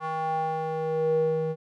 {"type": "tone with band-pass filter sweep", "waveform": "square", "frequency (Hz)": 159.1, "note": "D#3", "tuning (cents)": 39, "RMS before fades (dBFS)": -27, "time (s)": [0, 1.56], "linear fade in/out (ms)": 50, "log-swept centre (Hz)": [1000, 370], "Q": 4.7, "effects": []}